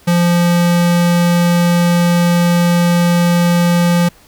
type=tone; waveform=square; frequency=173.5 Hz; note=F3; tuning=11 cents flat; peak=-10 dBFS; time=0.07-4.09 s; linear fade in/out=10 ms; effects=pink hiss -46 dBFS RMS until 4.27 s